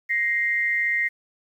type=tone pair together; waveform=sine; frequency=1878.9 / 2093 Hz; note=A#6 / C7; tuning=+13 / 0 cents; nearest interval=major second; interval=187 cents; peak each=-23 dBFS; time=0.09-1.09 s; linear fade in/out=20 ms; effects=9-bit